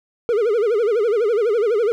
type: tone with vibrato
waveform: triangle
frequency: 441.6 Hz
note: A4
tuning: 6 cents sharp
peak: -13 dBFS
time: 0.29-1.92 s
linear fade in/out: 0 ms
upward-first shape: sine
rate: 12 Hz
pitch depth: 170 cents each way
effects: none